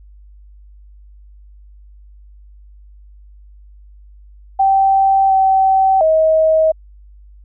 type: tone with pitch steps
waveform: sine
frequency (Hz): 777 / 768 / 635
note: G5 / G5 / D#5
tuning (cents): -16 / -36 / +35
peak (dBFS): -9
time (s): 4.59-6.72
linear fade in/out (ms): 10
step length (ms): 710
effects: added 50 Hz sine -39 dBFS peak until 7.44 s